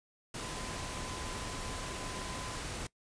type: tone in noise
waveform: sine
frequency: 1018 Hz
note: C6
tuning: 48 cents flat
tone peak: -48 dBFS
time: 0.42-2.59 s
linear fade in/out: 5 ms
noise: pink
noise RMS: -40 dBFS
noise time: 0.34-2.87 s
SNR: -11 dB
effects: noise-tail reverb RT60 0.1 s tail -21 dB re dry + resampled to 22050 Hz